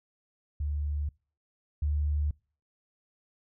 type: tone pair in turn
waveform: sine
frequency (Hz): 73.42 / 73.97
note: D2 / D2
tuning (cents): 0 / +13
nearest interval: unison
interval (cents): 13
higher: second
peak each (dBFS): -28 / -25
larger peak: second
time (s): 0.6-1.09 / 1.82-2.31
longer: neither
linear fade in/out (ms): 5
effects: noise-tail reverb RT60 0.4 s tail -26 dB re dry